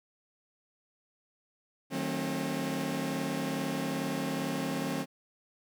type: chord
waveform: sawtooth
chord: D# diminished seventh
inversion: none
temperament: just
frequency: 155.56 / 186.68 / 224 / 268.8 Hz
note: D#3 / F#3 / A3 / C4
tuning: 0 / +16 / +31 / +47 cents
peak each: -34 / -34 / -34 / -30 dBFS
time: 1.9-5.06 s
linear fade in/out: 50 ms
effects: none